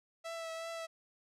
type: tone with vibrato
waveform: sawtooth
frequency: 658 Hz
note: E5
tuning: 3 cents flat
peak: -36 dBFS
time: 0.24-0.87 s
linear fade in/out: 20 ms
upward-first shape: triangle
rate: 2.7 Hz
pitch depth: 23 cents each way
effects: low-pass 9000 Hz 12 dB/octave